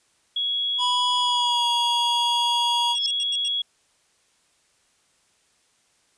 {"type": "tone", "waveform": "sine", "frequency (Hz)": 3339, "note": "G#7", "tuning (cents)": 9, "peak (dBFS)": -22, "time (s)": [0.36, 3.62], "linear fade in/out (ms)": 5}
{"type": "tone with pitch glide", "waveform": "square", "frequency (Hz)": [987.8, 949.2], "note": ["B5", "A#5"], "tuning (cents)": [0, 31], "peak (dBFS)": -23, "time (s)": [0.78, 2.96], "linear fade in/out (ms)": 50, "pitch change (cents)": -69, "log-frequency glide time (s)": [1.18, 1.67]}
{"type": "tone bursts", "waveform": "10% pulse", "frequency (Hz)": 2808, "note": "F7", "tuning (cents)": 9, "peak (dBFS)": -21, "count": 5, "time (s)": [2.95, 3.481], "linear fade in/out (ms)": 2, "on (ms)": 35, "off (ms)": 89}
{"type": "tone with exponential growth", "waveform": "sine", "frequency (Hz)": 5274, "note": "E8", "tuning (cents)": 0, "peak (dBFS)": -19, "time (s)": [2.96, 3.06], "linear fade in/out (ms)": 0, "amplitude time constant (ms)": 20}
{"effects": ["white hiss -64 dBFS RMS until 6.17 s", "resampled to 22050 Hz"]}